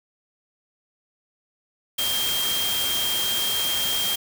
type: tone in noise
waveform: sine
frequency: 3200 Hz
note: G7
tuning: 35 cents sharp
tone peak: -24 dBFS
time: 1.98-4.16 s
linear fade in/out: 10 ms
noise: white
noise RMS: -27 dBFS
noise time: 1.98-4.16 s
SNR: 0 dB
effects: none